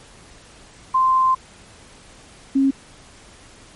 sine tone pair in turn, 1042 / 271.3 Hz, C6 / C#4, -7 / -37 cents, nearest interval octave + major seventh, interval 2330 cents, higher first, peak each -13 dBFS, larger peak neither, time 0.94-1.35 / 2.55-2.71 s, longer first, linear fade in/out 10 ms, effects pink hiss -46 dBFS RMS until 3.75 s + MP3 48 kbps

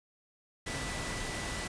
sine tone in noise, 1975.5 Hz, B6, in tune, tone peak -43 dBFS, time 0.66-1.68 s, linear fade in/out 10 ms, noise pink, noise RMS -37 dBFS, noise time 0.66-1.68 s, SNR -9 dB, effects resampled to 22050 Hz

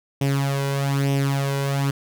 sawtooth tone with flanger, 138.7 Hz, C#3, 1 cent sharp, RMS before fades -22 dBFS, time 0.21-1.91 s, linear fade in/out 5 ms, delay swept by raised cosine 0.34 to 2.04 ms, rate 1.1 Hz, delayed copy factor +0.65, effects none

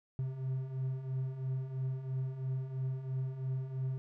triangle beating tone pair, 129.1 / 132.1 Hz, C3 / C3, -23 / +17 cents, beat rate 3 Hz, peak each -39 / -33 dBFS, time 0.19-3.98 s, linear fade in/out 0 ms, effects none

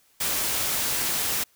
white noise, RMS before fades -26 dBFS, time 0.2-1.44 s, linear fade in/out 10 ms, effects white hiss -62 dBFS RMS until 1.55 s

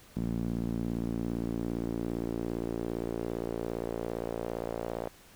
sawtooth tone with band-pass filter sweep, 57.5 Hz, A#1, 23 cents flat, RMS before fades -34 dBFS, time 0.16-5.09 s, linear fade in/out 10 ms, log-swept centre 210 to 570 Hz, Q 2, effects pink hiss -56 dBFS RMS until 5.35 s

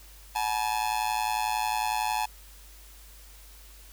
45% pulse tone with amplitude modulation, 855 Hz, A5, 50 cents flat, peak -22 dBFS, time 0.35-2.26 s, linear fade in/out 10 ms, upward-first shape sine, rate 111 Hz, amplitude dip 95%, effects added 50 Hz sine -49 dBFS peak until 3.92 s + white hiss -53 dBFS RMS until 3.92 s

